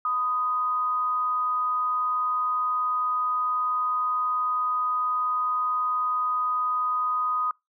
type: tone pair together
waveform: sine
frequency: 1005.8 / 1244.5 Hz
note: B5 / D#6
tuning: +31 / 0 cents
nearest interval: major third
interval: 369 cents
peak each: -34 / -23 dBFS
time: 0.05-7.51 s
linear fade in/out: 2 ms
effects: noise-tail reverb RT60 0.2 s tail -26 dB re dry